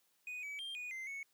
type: tone with pitch steps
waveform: triangle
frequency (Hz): 2484 / 2283 / 3186 / 2465 / 2077 / 2210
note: D#7 / D7 / G7 / D#7 / C7 / C#7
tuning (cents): -3 / -50 / +27 / -17 / -13 / -6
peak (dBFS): -40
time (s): 0.27-1.23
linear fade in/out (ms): 2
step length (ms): 160
effects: white hiss -75 dBFS RMS until 1.33 s + high-pass 150 Hz 12 dB/octave